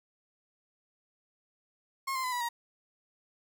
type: tone with pitch steps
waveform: 35% pulse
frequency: 1078 / 1043.1 / 1009.3 / 976.6 / 945 Hz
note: C#6 / C6 / B5 / B5 / A#5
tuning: -49 / -6 / +37 / -20 / +23 cents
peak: -29 dBFS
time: 2.07-2.49 s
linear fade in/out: 10 ms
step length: 84 ms
effects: none